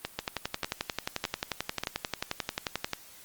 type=two click trains; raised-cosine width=0.2 ms; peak=-12 / -13 dBFS; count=32 / 4; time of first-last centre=0.19-2.933 / 0.05-1.836 s; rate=11.3 / 1.68 Hz; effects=white hiss -52 dBFS RMS until 3.24 s + Opus 24 kbps